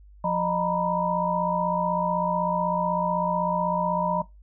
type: tone cluster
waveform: sine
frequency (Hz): 176.6 / 613 / 928 / 984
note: F3 / D#5 / A#5 / B5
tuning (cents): +20 / -26 / -8 / -7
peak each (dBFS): -28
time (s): 0.24-4.22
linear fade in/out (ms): 5
effects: noise-tail reverb RT60 0.2 s tail -19 dB re dry + added 50 Hz sine -47 dBFS peak until 4.42 s